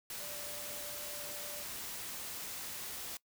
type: tone in noise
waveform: sine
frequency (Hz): 587.3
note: D5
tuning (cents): 0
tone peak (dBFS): -50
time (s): 0.2-1.63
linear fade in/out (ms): 2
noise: white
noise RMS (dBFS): -43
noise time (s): 0.1-3.17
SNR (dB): -10
effects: noise-tail reverb RT60 0.1 s tail -22 dB re dry